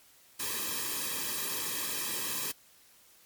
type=noise with comb filter; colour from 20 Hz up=white; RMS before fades=-34 dBFS; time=0.39-2.52 s; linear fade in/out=10 ms; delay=1.4 ms; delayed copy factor=-0.95; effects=white hiss -60 dBFS RMS until 3.25 s + MP3 96 kbps